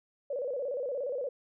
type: tone with vibrato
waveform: sine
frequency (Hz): 530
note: C5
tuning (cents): +22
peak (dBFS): -31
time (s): 0.3-1.29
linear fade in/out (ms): 5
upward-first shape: square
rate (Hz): 17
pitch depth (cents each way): 120
effects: none